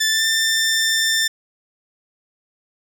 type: tone with pitch glide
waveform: 15% pulse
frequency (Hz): 1760 to 1787.7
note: A6 to A6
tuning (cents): 0 to +27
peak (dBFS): -10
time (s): 0-1.28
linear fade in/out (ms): 10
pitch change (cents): +27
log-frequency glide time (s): 0.1-0.25
effects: none